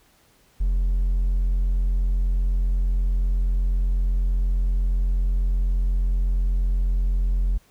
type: tone with hard clipping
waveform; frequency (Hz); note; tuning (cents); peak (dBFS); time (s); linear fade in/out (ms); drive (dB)
triangle; 44.13; F1; +19; -19; 0.6-7.58; 10; 5
effects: pink hiss -59 dBFS RMS until 7.7 s